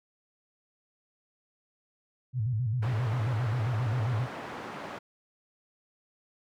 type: tone with vibrato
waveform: sine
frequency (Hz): 116.54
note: A#2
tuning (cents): 0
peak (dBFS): -26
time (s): 2.33-4.28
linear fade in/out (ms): 50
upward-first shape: square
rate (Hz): 7.5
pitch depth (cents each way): 140
type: band-pass noise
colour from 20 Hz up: white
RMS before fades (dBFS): -40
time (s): 2.82-4.99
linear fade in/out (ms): 10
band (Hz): 120 to 1200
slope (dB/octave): 12
effects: none